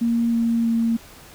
sine tone with pitch steps, 233.1 / 231.2 / 229.4 Hz, A#3 / A#3 / A#3, 0 / -14 / -28 cents, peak -17 dBFS, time 0.01-0.97 s, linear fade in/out 10 ms, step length 320 ms, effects pink hiss -45 dBFS RMS until 1.34 s

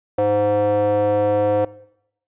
square tone with band-pass filter, 103.83 Hz, G#2, in tune, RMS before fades -18 dBFS, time 0.18-1.65 s, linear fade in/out 5 ms, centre 580 Hz, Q 7.3, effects noise-tail reverb RT60 0.8 s tail -20 dB re dry + resampled to 8000 Hz

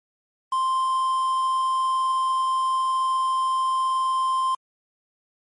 triangle tone with quantisation, 1046.5 Hz, C6, in tune, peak -18 dBFS, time 0.52-4.55 s, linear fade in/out 5 ms, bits 7, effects MP3 48 kbps

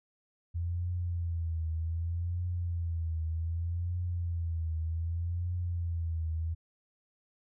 sine tone with vibrato, 84.4 Hz, E2, 41 cents sharp, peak -30 dBFS, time 0.54-6.55 s, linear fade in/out 20 ms, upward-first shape triangle, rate 0.65 Hz, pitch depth 93 cents each way, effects none

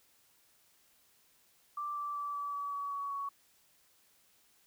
sine tone with pitch steps, 1174.7 / 1166.6 / 1158.5 / 1150.5 / 1142.6 / 1134.7 / 1126.8 / 1119.1 Hz, D6 / D6 / D6 / D6 / D6 / C#6 / C#6 / C#6, 0 / -12 / -24 / -36 / -48 / +40 / +28 / +16 cents, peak -35 dBFS, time 1.77-3.29 s, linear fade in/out 5 ms, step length 190 ms, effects white hiss -68 dBFS RMS until 4.66 s

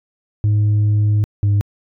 sine tone pair in turn, 104.9 / 101.85 Hz, G#2 / G#2, +18 / -33 cents, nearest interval minor second, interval 51 cents, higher first, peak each -9 dBFS, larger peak neither, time 0.44-1.24 / 1.43-1.61 s, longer first, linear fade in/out 0 ms, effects tanh soft clip ceiling -11 dBFS

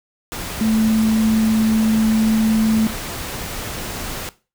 sine tone in noise, 220 Hz, A3, in tune, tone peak -14 dBFS, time 0.61-2.87 s, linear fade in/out 0 ms, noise pink, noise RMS -28 dBFS, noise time 0.32-4.29 s, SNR +11 dB, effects noise-tail reverb RT60 0.3 s tail -17 dB re dry

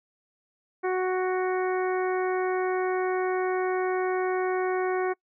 harmonic tone, 370 Hz, F#4, in tune, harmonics 1 / 2 / 3 / 4 / 5 / 6, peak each -25 / -31 / -35 / -37 / -39 / -41 dBFS, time 0.83-5.14 s, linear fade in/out 20 ms, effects noise-tail reverb RT60 0.1 s tail -26 dB re dry

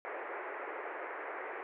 pink band-pass noise, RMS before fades -42 dBFS, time 0.05-1.63 s, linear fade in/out 0 ms, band 360 to 2200 Hz, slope 48 dB/octave, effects none

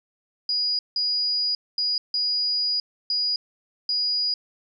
sine tone bursts at uneven times, 4900 Hz, D#8, 27 cents flat, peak -21 dBFS, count 6, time 0.49-0.79 / 0.96-1.55 / 1.78-1.98 / 2.14-2.8 / 3.1-3.36 / 3.89-4.34 s, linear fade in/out 2 ms, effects none

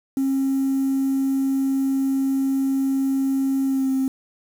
triangle tone with pitch glide, 269.6 to 265.1 Hz, C#4 to C4, -48 to +23 cents, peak -15 dBFS, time 0.17-4.08 s, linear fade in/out 2 ms, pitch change -29 cents, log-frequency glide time 3.65-3.91 s, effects tanh soft clip ceiling -15 dBFS + 7-bit

